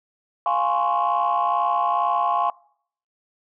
sine chord, Db major seventh, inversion first, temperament equal, 698.5 / 830.6 / 1046.5 / 1108.7 Hz, F5 / Ab5 / C6 / Db6, 0 / 0 / 0 / 0 cents, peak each -23 dBFS, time 0.46-2.5 s, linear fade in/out 2 ms, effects noise-tail reverb RT60 0.6 s tail -24 dB re dry + tanh soft clip ceiling -12 dBFS

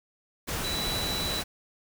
sine tone in noise, 3951 Hz, B7, in tune, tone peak -31 dBFS, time 0.63-1.42 s, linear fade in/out 20 ms, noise pink, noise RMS -32 dBFS, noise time 0.47-1.44 s, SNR -2 dB, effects none

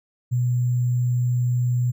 sine tone with sample-and-hold, 123.3 Hz, B2, 2 cents flat, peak -18 dBFS, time 0.31-1.92 s, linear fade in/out 20 ms, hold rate 7350 Hz, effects none

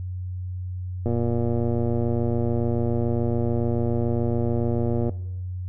click train, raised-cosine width 2 ms, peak -13 dBFS, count 477, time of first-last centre 1.06-5.094 s, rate 118 Hz, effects noise-tail reverb RT60 0.9 s tail -18 dB re dry + added 91 Hz sine -28 dBFS peak until 5.68 s

